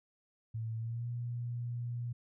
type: tone with pitch glide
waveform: sine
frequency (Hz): 112.6 to 119.99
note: A2 to B2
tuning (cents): +40 to -50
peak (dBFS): -35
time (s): 0.54-2.13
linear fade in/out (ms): 10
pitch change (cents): +110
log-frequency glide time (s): 0.78-1.08
effects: none